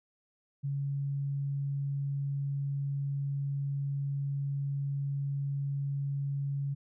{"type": "tone", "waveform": "sine", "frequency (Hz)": 140, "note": "C#3", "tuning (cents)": 18, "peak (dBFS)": -30, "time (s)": [0.63, 6.75], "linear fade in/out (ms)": 20, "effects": []}